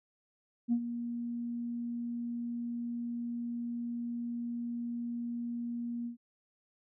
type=tone with ADSR envelope; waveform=sine; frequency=237.2 Hz; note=A#3; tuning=30 cents sharp; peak=-23 dBFS; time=0.68-6.17 s; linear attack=43 ms; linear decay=71 ms; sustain=-11 dB; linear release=110 ms; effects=tanh soft clip ceiling -21 dBFS